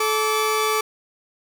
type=tone pair together; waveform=sawtooth; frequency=433.5 / 1157.3 Hz; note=A4 / D6; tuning=-26 / -26 cents; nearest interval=octave + perfect fourth; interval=1700 cents; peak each=-18 dBFS; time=0-0.81 s; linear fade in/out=5 ms; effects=none

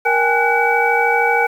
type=tone cluster; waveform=sine; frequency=469.8 / 788 / 841 / 1482 / 2284 Hz; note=A#4 / G5 / G#5 / F#6 / D7; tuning=+13 / +9 / +22 / +2 / -49 cents; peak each=-19 dBFS; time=0.05-1.47 s; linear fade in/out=10 ms; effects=7-bit

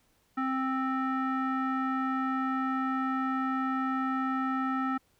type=tone with low-pass filter; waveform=square; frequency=263.2 Hz; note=C4; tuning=10 cents sharp; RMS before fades=-30 dBFS; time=0.37-4.98 s; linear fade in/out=10 ms; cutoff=1500 Hz; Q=9; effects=pink hiss -69 dBFS RMS until 5.19 s

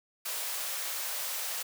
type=high-pass noise; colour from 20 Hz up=white; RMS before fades=-35 dBFS; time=0.25-1.63 s; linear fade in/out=10 ms; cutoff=470 Hz; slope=48 dB/octave; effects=none

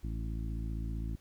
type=harmonic tone with a mistuned harmonic; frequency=55.4 Hz; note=A1; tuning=13 cents sharp; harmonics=1 / 2 / 3 / 4 / 5 / 6; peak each=-35 / -41 / -45 / -47 / -49 / -51 dBFS; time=0.03-1.16 s; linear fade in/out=10 ms; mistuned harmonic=6; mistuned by=-15 cents; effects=pink hiss -66 dBFS RMS until 1.2 s

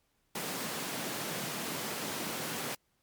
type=high-pass noise; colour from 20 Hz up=pink; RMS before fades=-37 dBFS; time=0.35-2.75 s; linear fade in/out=5 ms; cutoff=150 Hz; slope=24 dB/octave; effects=pink hiss -75 dBFS RMS until 3.02 s + MP3 96 kbps

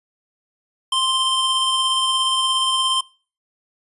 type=tone pair together; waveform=square; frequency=1049 / 3130 Hz; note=C6 / G7; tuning=+4 / -3 cents; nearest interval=octave + perfect fifth; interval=1893 cents; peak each=-22 / -19 dBFS; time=0.92-3.01 s; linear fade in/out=5 ms; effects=noise-tail reverb RT60 0.4 s tail -24 dB re dry + resampled to 24000 Hz

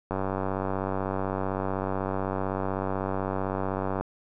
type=click train; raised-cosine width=1 ms; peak=-15 dBFS; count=375; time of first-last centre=0.11-4.01 s; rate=95.9 Hz; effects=none

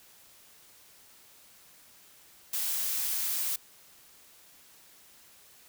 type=noise; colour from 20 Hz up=blue; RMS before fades=-31 dBFS; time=2.53-3.56 s; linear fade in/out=5 ms; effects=white hiss -57 dBFS RMS until 5.68 s

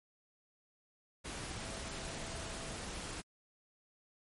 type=tone in noise; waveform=sine; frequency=659.3 Hz; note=E5; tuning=in tune; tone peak=-53 dBFS; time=1.59-2.77 s; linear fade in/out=20 ms; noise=pink; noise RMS=-43 dBFS; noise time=1.24-3.22 s; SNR=-13 dB; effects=MP3 48 kbps

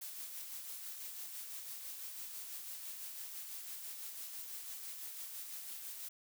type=noise with tremolo; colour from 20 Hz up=blue; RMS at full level=-45 dBFS; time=0.01-6.09 s; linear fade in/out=10 ms; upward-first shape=sine; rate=6 Hz; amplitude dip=35%; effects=none

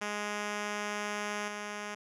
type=tone with level steps; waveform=5% pulse; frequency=207.7 Hz; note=G#3; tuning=in tune; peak=-22 / -26 dBFS; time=0.01-1.95 s; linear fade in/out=10 ms; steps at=1.48 s; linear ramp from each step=2 ms; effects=low-pass 8000 Hz 12 dB/octave

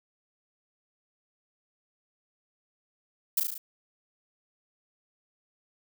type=noise with echo; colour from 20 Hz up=violet; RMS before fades=-24 dBFS; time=3.37-3.4 s; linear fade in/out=5 ms; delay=36 ms; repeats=5; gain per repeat=-3 dB; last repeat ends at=3.58 s; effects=none

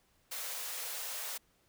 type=high-pass noise; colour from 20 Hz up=white; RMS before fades=-40 dBFS; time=0.31-1.38 s; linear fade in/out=10 ms; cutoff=440 Hz; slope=96 dB/octave; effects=pink hiss -71 dBFS RMS until 1.68 s

